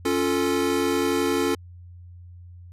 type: chord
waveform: square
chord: Db augmented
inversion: none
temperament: equal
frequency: 277.2 / 349.2 / 440 Hz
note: Db4 / F4 / A4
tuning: 0 / 0 / 0 cents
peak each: -26 dBFS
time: 0.05-1.55 s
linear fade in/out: 5 ms
effects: added 88 Hz sine -41 dBFS peak until 2.72 s + resampled to 32000 Hz